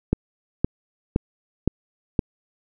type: click train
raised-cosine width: 3 ms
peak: -5 dBFS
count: 5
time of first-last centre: 0.13-2.192 s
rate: 1.94 Hz
effects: none